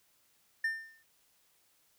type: tone with exponential decay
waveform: triangle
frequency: 1800 Hz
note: A6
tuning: 39 cents sharp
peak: -25 dBFS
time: 0.64-1.03 s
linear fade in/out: 5 ms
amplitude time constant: 83 ms
effects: white hiss -70 dBFS RMS until 1.98 s